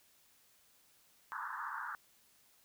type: band-pass noise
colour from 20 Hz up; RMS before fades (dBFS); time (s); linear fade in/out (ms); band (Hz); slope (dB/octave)
pink; -42; 1.32-1.95; 0; 890 to 1700; 96
effects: white hiss -68 dBFS RMS until 2.64 s